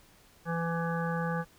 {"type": "harmonic tone", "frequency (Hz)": 167.4, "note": "E3", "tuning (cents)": 27, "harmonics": [1, 3, 5, 7, 9, 10], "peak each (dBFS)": [-31, -36, -38, -39, -41, -41], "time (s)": [0.45, 1.45], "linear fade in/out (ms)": 50, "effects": ["pink hiss -60 dBFS RMS until 1.58 s"]}